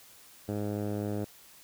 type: tone with low-pass filter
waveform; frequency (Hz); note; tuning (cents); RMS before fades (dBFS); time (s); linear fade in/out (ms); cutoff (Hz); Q
10% pulse; 103.83; G#2; 0; -33; 0.48-1.25; 10; 680; 0.64
effects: white hiss -55 dBFS RMS until 1.63 s